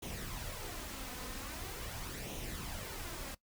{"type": "noise with flanger", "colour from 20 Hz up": "pink", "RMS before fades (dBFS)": -43, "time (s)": [0.02, 3.35], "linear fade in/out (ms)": 10, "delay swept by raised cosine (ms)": [0.31, 4.01], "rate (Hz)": 0.43, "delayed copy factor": 0.5, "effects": ["noise-tail reverb RT60 0.1 s tail -19 dB re dry"]}